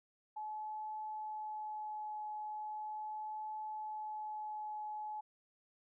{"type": "tone with vibrato", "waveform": "sine", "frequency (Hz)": 855, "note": "A5", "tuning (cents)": -50, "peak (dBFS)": -40, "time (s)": [0.36, 5.21], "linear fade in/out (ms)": 10, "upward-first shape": "triangle", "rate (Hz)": 0.39, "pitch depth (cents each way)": 11, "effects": []}